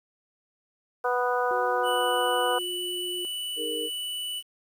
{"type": "harmonic tone", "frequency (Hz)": 246.9, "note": "B3", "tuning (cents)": 0, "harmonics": [2, 3, 4, 5, 6], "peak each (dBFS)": [-27, -29, -30, -31, -32], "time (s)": [1.04, 2.59], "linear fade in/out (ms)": 10}
{"type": "tone with pitch glide", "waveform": "sine", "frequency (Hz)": [370, 357.2], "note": ["F#4", "F4"], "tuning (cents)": [0, 39], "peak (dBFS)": -34, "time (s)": [1.51, 3.25], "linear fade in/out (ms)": 0, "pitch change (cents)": -61, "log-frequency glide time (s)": [1.63, 2.05]}
{"type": "tone", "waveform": "square", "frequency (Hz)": 2967, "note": "F#7", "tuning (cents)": 4, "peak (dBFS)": -31, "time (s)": [1.83, 4.43], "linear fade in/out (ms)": 50}
{"type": "chord", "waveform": "sine", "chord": "D# suspended fourth", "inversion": "none", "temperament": "equal", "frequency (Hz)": [311.1, 415.3, 466.2], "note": ["D#4", "G#4", "A#4"], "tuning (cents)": [0, 0, 0], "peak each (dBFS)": [-37, -37, -32], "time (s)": [3.56, 3.9], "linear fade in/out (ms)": 50}
{"effects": ["9-bit"]}